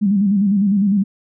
sine tone with vibrato, 200 Hz, G3, 35 cents sharp, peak -12 dBFS, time 0.01-1.04 s, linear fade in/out 20 ms, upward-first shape square, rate 9.9 Hz, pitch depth 71 cents each way, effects none

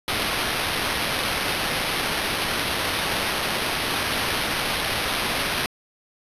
white noise with sample-and-hold, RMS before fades -25 dBFS, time 0.08-5.66 s, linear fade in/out 0 ms, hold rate 7350 Hz, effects resampled to 32000 Hz

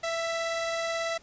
sawtooth tone pair together, 664.6 / 1975.5 Hz, E5 / B6, +14 / 0 cents, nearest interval octave + perfect fifth, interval 1886 cents, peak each -25 / -33 dBFS, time 0.03-1.18 s, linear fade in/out 10 ms, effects pink hiss -57 dBFS RMS until 1.22 s + resampled to 16000 Hz

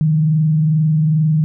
sine tone with frequency modulation, 155.56 Hz, D#3, in tune, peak -11 dBFS, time 0.01-1.44 s, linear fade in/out 0 ms, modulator 22.4 Hz, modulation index 0.31, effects none

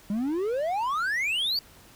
triangle exponential sweep, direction up, 196 to 4699 Hz, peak -23 dBFS, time 0.1-1.59 s, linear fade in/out 2 ms, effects pink hiss -53 dBFS RMS until 1.95 s

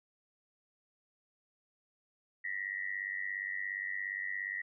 sine tone with amplitude modulation, 1922 Hz, B6, 48 cents flat, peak -31 dBFS, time 2.44-4.62 s, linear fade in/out 10 ms, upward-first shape sine, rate 97.2 Hz, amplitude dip 95%, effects none

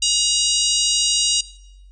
harmonic tone, 953 Hz, A#5, 38 cents sharp, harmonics 3 / 4 / 5 / 6 / 7 / 8 / 9, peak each -22 / -23 / -24 / -25 / -25 / -26 / -27 dBFS, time 0.02-1.41 s, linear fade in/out 5 ms, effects noise-tail reverb RT60 0.8 s tail -18 dB re dry + added 47 Hz sine -42 dBFS peak until 1.91 s

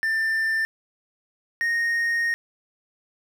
triangle tone pair in turn, 1786 / 1858 Hz, A6 / A#6, +25 / -6 cents, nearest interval minor second, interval 69 cents, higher second, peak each -19 dBFS, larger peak neither, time 0.03-0.65 / 1.61-2.34 s, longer second, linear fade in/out 0 ms, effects none

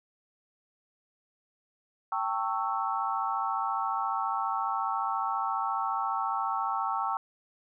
sine chord, A dominant seventh, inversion third, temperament equal with one note detuned, 784 / 898.5 / 1108.7 / 1318.5 Hz, G5 / A5 / C#6 / E6, 0 / +36 / 0 / 0 cents, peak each -33 dBFS, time 2.12-7.17 s, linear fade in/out 2 ms, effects none

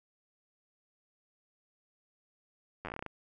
slowing click train, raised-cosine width 0.5 ms, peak -24 dBFS, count 11, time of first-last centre 2.85-3.063 s, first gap 10 ms, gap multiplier 1.16, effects none

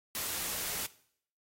white noise, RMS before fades -36 dBFS, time 0.15-0.86 s, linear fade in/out 0 ms, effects noise-tail reverb RT60 0.6 s tail -18 dB re dry + AAC 48 kbps

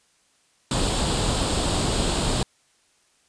pink noise with comb filter, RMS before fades -23 dBFS, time 0.71-2.43 s, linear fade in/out 2 ms, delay 0.25 ms, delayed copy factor +0.55, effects white hiss -63 dBFS RMS until 3.28 s + resampled to 22050 Hz

